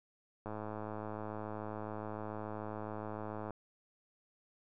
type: click train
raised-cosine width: 1 ms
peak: -28 dBFS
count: 327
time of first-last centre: 0.46-3.507 s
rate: 107 Hz
effects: none